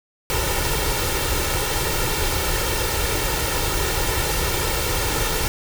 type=noise with comb filter; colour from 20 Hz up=pink; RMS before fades=-22 dBFS; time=0.3-5.48 s; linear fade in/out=0 ms; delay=2.2 ms; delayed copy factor=+0.65; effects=none